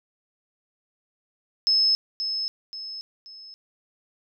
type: tone with echo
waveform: sine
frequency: 5200 Hz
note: E8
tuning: 24 cents flat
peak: -17 dBFS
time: 1.67-1.95 s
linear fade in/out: 0 ms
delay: 530 ms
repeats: 3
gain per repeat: -8 dB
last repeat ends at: 3.54 s
effects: none